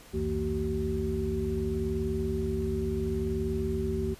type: tone cluster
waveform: sine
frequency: 67.1 / 87.8 / 160.3 / 228.2 / 381.5 Hz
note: C2 / F2 / E3 / A#3 / G4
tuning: +44 / +10 / -48 / -37 / -47 cents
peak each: -34 / -35 / -37 / -34 / -31 dBFS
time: 0.13-4.15 s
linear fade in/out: 20 ms
effects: pink hiss -52 dBFS RMS until 4.19 s + resampled to 32000 Hz